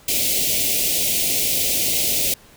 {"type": "band-stop noise", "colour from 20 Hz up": "white", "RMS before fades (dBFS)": -20, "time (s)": [0.08, 2.34], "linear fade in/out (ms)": 5, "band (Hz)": [690, 2200], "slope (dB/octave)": 48, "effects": ["pink hiss -49 dBFS RMS until 2.56 s"]}